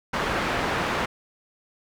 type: low-pass noise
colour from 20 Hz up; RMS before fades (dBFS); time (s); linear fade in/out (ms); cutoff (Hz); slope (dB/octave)
white; -26; 0.13-1.06; 10; 1600; 12
effects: none

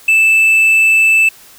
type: tone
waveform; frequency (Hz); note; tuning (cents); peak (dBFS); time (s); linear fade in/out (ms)
triangle; 2637; E7; 0; -5; 0.08-1.29; 5
effects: white hiss -41 dBFS RMS until 1.58 s

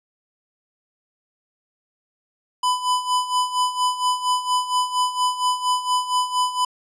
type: tone with tremolo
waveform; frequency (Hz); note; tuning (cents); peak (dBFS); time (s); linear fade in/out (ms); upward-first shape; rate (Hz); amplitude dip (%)
square; 1000; B5; +21; -17; 2.63-6.65; 5; sine; 4.3; 75
effects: resampled to 24000 Hz

